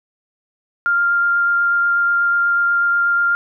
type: tone with vibrato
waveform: sine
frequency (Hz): 1396.9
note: F6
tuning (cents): 0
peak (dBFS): -13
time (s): 0.86-3.35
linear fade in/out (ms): 0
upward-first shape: sine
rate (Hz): 8.2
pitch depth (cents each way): 8
effects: none